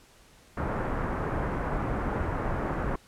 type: low-pass noise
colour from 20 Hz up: pink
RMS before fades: -30 dBFS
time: 0.57-2.96 s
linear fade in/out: 5 ms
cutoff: 1600 Hz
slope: 24 dB/octave
effects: pink hiss -57 dBFS RMS until 3.07 s + low-pass 11000 Hz 12 dB/octave